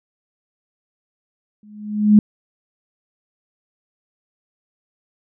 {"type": "tone with exponential growth", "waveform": "sine", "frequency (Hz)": 210, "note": "G#3", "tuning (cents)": 19, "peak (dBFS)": -4, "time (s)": [1.63, 2.19], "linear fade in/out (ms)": 2, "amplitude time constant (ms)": 120, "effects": []}